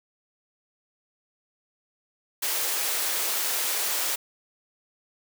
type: high-pass noise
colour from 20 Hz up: white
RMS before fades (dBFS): -27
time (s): 2.42-4.16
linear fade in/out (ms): 10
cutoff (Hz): 360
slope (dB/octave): 24
effects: none